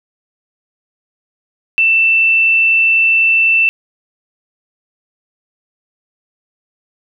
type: tone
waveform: sine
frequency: 2668 Hz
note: E7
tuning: 20 cents sharp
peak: -8 dBFS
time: 1.78-3.69 s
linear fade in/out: 0 ms
effects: none